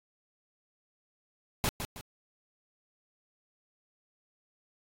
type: noise with echo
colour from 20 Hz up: pink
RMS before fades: -28 dBFS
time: 1.64-1.69 s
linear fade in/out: 0 ms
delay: 160 ms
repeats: 2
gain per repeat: -8 dB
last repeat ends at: 2.01 s
effects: AAC 48 kbps